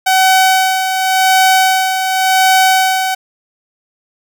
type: tone with tremolo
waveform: sawtooth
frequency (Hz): 756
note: F#5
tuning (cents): +37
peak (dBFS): -3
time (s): 0.06-3.15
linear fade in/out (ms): 10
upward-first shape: sine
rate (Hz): 0.9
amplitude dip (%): 55
effects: none